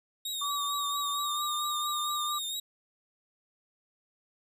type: tone with vibrato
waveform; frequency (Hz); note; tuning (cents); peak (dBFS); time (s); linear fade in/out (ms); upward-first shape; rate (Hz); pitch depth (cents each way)
sawtooth; 3729; A#7; 0; -30; 0.25-2.6; 5; triangle; 4.4; 62
type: tone with pitch glide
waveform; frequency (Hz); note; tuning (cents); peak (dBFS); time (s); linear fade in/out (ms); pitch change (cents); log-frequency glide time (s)
sine; 1151 to 1188.8; D6 to D6; -35 to +21; -31; 0.41-2.39; 10; +56; 1.12-1.44
effects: none